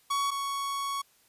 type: tone pair in turn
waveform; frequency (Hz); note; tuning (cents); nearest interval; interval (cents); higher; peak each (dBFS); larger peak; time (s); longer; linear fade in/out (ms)
45% pulse; 1120 / 1112.9; C#6 / C#6; +18 / +6; unison; 12; first; -26 / -30; first; 0.1-0.31 / 0.31-1.02; second; 10
effects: white hiss -64 dBFS RMS until 1.28 s + resampled to 32000 Hz